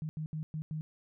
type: tone bursts at uneven times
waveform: sine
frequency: 155.56 Hz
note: D#3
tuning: in tune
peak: -34 dBFS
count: 5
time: 0.02-0.09 / 0.17-0.26 / 0.33-0.43 / 0.54-0.62 / 0.71-0.81 s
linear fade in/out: 0 ms
effects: none